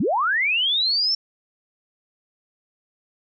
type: linear sweep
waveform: sine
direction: up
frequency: 146.83 to 5450 Hz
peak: -18 dBFS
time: 0-1.15 s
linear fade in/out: 5 ms
effects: none